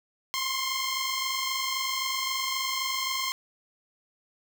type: tone pair together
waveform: 10% pulse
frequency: 1046.5 / 1070.3 Hz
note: C6 / C6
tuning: 0 / +39 cents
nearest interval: unison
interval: 39 cents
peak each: -22 dBFS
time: 0.34-3.32 s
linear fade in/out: 0 ms
effects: none